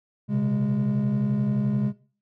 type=tone cluster; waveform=triangle; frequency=124 / 135.5 / 206 Hz; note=B2 / C#3 / G#3; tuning=+7 / -39 / -14 cents; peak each=-29 / -22 / -21 dBFS; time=0.28-1.93 s; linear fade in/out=50 ms; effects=noise-tail reverb RT60 0.4 s tail -19 dB re dry + tanh soft clip ceiling -14 dBFS